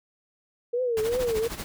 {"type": "tone with vibrato", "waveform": "sine", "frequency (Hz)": 469.5, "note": "A#4", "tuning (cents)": 12, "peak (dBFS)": -23, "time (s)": [0.73, 1.48], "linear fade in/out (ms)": 10, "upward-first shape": "triangle", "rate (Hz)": 2.7, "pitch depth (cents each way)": 160}
{"type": "noise with tremolo", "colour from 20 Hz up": "pink", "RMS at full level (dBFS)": -33, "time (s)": [0.97, 1.64], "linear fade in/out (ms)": 0, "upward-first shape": "sine", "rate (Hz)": 13, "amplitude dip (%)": 70}
{"effects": []}